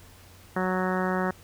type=harmonic tone; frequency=185 Hz; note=F#3; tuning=in tune; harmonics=1 / 2 / 3 / 4 / 5 / 6 / 7 / 8 / 9 / 10; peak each=-28 / -31 / -33 / -34 / -35 / -36 / -36 / -37 / -38 / -38 dBFS; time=0.56-1.31 s; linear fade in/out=5 ms; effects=added 91 Hz sine -53 dBFS peak until 1.43 s + pink hiss -53 dBFS RMS until 1.43 s